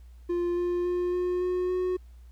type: tone with pitch steps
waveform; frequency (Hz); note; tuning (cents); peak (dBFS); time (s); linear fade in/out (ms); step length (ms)
triangle; 349.2 / 352.4 / 355.7 / 359 / 362.4 / 365.7; F4 / F4 / F4 / F4 / F#4 / F#4; 0 / +16 / +32 / +48 / -36 / -20; -23; 0.29-1.97; 10; 280
effects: added 60 Hz sine -46 dBFS peak until 2.31 s + pink hiss -68 dBFS RMS until 2.31 s